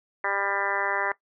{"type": "harmonic tone", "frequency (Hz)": 198.8, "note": "G3", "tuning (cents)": 25, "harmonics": [2, 3, 4, 5, 6, 7, 8, 9, 10], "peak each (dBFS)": [-36, -34, -33, -32, -34, -35, -33, -31, -33], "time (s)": [0.24, 1.12], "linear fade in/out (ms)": 2, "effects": ["noise-tail reverb RT60 0.1 s tail -18 dB re dry"]}